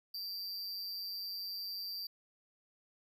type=tone with amplitude modulation; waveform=square; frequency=4704 Hz; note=D8; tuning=2 cents sharp; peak=-37 dBFS; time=0.14-2.07 s; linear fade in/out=5 ms; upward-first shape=sine; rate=189 Hz; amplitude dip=60%; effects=none